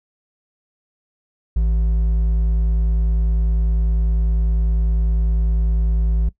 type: tone with hard clipping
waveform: triangle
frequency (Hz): 55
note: A1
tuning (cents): 0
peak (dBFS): -16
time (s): 1.56-6.29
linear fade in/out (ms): 5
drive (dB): 8
effects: noise-tail reverb RT60 0.1 s tail -18 dB re dry